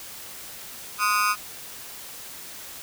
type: tone with amplitude modulation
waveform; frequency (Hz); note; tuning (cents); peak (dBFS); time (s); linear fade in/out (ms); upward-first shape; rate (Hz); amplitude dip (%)
35% pulse; 1244.5; D#6; 0; -14; 0.98-1.36; 50; sine; 207; 100
effects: white hiss -40 dBFS RMS until 2.82 s